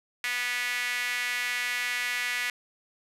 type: tone with high-pass filter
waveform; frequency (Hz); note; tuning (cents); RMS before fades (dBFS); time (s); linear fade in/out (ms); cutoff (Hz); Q
sawtooth; 245.2; B3; -12; -30; 0.24-2.5; 0; 2000; 3.6
effects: resampled to 32000 Hz